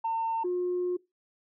sine tone pair in turn, 905 / 358.4 Hz, A5 / F4, +48 / +45 cents, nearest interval octave + major third, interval 1603 cents, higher first, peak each -25 dBFS, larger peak neither, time 0.04-0.44 / 0.44-0.97 s, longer second, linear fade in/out 10 ms, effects noise-tail reverb RT60 0.2 s tail -21 dB re dry + tanh soft clip ceiling -23 dBFS

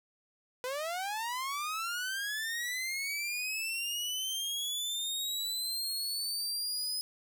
sawtooth linear sweep, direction up, 490 to 5060 Hz, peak -30 dBFS, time 0.64-7.01 s, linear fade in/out 0 ms, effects none

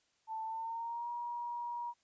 sine tone with pitch glide, 885 to 954 Hz, A5 to A#5, +10 to +40 cents, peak -37 dBFS, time 0.27-1.94 s, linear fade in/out 50 ms, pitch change +130 cents, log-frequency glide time 0.44-1.1 s, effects white hiss -75 dBFS RMS until 2.03 s + resampled to 16000 Hz

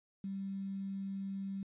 sine tone with quantisation, 195.1 Hz, G3, 8 cents flat, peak -37 dBFS, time 0.24-1.63 s, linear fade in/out 2 ms, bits 10, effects resampled to 8000 Hz

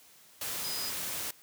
sine tone in noise, 4978 Hz, D#8, in tune, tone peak -37 dBFS, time 0.64-0.9 s, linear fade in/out 5 ms, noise white, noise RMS -36 dBFS, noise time 0.41-1.31 s, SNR -4 dB, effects white hiss -58 dBFS RMS until 1.42 s + high-pass 60 Hz 12 dB/octave

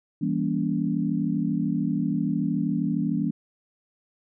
sine chord, E diminished seventh, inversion none, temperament just, 164.81 / 197.78 / 237.3 / 284.8 Hz, E3 / G3 / Bb3 / Db4, 0 / +16 / +31 / +47 cents, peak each -28 dBFS, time 0.21-3.31 s, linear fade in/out 10 ms, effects none

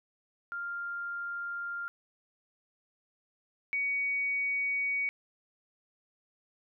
sine tone pair in turn, 1396.9 / 2250 Hz, F6 / C#7, 0 / +25 cents, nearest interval minor sixth, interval 825 cents, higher second, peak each -34 / -28 dBFS, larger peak second, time 0.52-1.88 / 3.73-5.09 s, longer neither, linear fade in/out 0 ms, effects none

